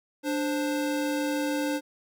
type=tone pair together; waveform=square; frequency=294.6 / 525 Hz; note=D4 / C5; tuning=+6 / +6 cents; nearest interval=minor seventh; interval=1000 cents; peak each=-28 / -32 dBFS; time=0.23-1.81 s; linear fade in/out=50 ms; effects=none